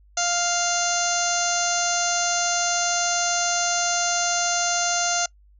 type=harmonic tone; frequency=698.5 Hz; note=F5; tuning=in tune; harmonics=1 / 2 / 3 / 4 / 5 / 6 / 7 / 8 / 9 / 10; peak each=-26 / -28 / -36 / -33 / -36 / -32 / -35 / -33 / -25 / -31 dBFS; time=0.17-5.26 s; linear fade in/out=5 ms; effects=noise-tail reverb RT60 0.1 s tail -24 dB re dry + added 50 Hz sine -51 dBFS peak until 5.59 s